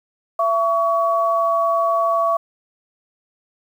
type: tone pair together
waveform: sine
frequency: 670.7 / 1128 Hz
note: E5 / C#6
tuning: +30 / +30 cents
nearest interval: major sixth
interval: 900 cents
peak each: -18 dBFS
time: 0.39-2.37 s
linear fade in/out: 5 ms
effects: 8-bit